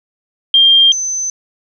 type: tone pair in turn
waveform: sine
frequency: 3194 / 6128 Hz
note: G7 / G8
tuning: +32 / -40 cents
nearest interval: major seventh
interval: 1128 cents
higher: second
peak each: -5 / -16 dBFS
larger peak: first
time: 0.54-0.92 / 0.92-1.3 s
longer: neither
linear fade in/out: 2 ms
effects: none